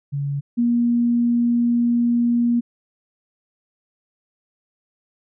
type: tone pair in turn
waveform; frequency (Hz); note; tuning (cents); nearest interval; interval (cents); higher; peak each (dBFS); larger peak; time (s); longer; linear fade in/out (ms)
sine; 141.4 / 237.8; C#3 / A#3; +35 / +35; major sixth; 900; second; -21 / -15; second; 0.12-0.41 / 0.57-2.61; second; 20
effects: none